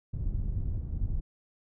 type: low-pass noise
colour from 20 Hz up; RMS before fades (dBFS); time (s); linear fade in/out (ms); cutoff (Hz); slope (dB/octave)
pink; -31; 0.13-1.21; 10; 110; 12
effects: none